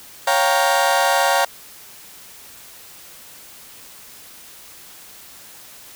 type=chord; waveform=30% pulse; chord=G half-diminished seventh; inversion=second; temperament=equal with one note detuned; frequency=554.4 / 705.8 / 784 / 932.3 Hz; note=Db5 / F5 / G5 / Bb5; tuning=0 / +18 / 0 / 0 cents; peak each=-18 dBFS; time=0.27-1.45 s; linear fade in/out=5 ms; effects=white hiss -42 dBFS RMS until 5.95 s